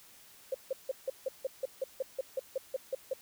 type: tone bursts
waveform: sine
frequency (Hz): 529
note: C5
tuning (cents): +19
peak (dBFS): -29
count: 15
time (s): 0.52-3.135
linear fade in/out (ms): 5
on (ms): 25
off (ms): 160
effects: white hiss -57 dBFS RMS until 3.21 s